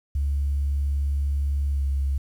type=tone with pitch glide; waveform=sine; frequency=70.6 to 68.87 Hz; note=C#2 to C#2; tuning=+32 to -11 cents; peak=-20 dBFS; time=0.15-2.18 s; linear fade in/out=5 ms; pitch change=-43 cents; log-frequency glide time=1.71-1.83 s; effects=tanh soft clip ceiling -17 dBFS + 9-bit